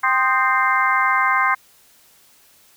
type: harmonic tone with a mistuned harmonic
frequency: 261.6 Hz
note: C4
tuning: in tune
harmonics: 3 / 4 / 5 / 6 / 7 / 8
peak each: -25 / -19 / -22 / -21 / -28 / -22 dBFS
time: 0.03-1.55 s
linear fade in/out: 10 ms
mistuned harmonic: 5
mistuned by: -95 cents
effects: white hiss -53 dBFS RMS until 2.76 s